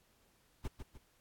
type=noise with echo; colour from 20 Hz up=brown; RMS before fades=-36 dBFS; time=0.64-0.68 s; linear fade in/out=10 ms; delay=150 ms; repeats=2; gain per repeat=-7 dB; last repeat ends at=0.98 s; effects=pink hiss -71 dBFS RMS until 1.2 s + AAC 64 kbps